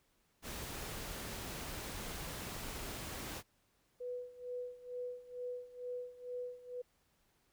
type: noise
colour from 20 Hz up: pink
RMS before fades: -44 dBFS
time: 0.42-3.43 s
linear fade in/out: 50 ms
type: tone with tremolo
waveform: sine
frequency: 494.1 Hz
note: B4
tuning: 1 cent sharp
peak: -38 dBFS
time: 4-6.82 s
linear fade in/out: 10 ms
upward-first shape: sine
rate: 2.2 Hz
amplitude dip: 85%
effects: pink hiss -75 dBFS RMS until 7.52 s